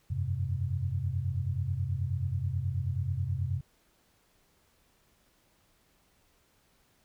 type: chord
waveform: sine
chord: F suspended second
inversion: none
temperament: equal with one note detuned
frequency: 88.68 / 98 / 130.81 Hz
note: F2 / G2 / C3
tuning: +27 / 0 / 0 cents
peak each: -33 dBFS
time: 0.1-3.61 s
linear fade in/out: 10 ms
effects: pink hiss -68 dBFS RMS until 7.04 s